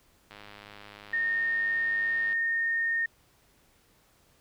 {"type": "click train", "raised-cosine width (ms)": 0.3, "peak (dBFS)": -30, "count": 209, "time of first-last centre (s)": [0.31, 2.329], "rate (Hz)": 103}
{"type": "tone", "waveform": "sine", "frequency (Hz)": 1836, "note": "A#6", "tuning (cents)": -27, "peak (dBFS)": -25, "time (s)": [1.13, 3.06], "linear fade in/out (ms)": 5}
{"effects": ["pink hiss -64 dBFS RMS until 4.4 s"]}